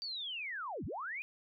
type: linear two-way sweep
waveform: sine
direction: down then up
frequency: 4669 to 58.9 to 2515 Hz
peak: -38 dBFS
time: 0.02-1.22 s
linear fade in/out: 0 ms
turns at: 0.85 s
effects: none